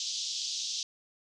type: band-pass noise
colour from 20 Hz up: white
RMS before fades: -35 dBFS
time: 0-0.83 s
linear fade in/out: 2 ms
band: 3200 to 6400 Hz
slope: 48 dB/octave
effects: none